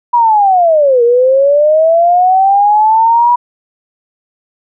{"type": "linear two-way sweep", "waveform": "sine", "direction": "down then up", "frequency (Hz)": [976, 466.2, 976], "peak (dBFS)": -5, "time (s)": [0.13, 3.36], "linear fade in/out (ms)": 10, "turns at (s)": 1.03, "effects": []}